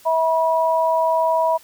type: tone pair together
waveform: sine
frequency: 648.6 / 970 Hz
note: E5 / B5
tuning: -28 / -31 cents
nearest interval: perfect fifth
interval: 697 cents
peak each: -18 dBFS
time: 0.05-1.58 s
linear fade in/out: 20 ms
effects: white hiss -49 dBFS RMS until 1.63 s